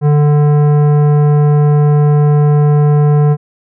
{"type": "tone with tanh clipping", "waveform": "triangle", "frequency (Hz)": 147.6, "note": "D3", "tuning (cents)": 9, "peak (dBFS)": -8, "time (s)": [0.01, 3.37], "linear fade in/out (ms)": 50, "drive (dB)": 18, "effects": []}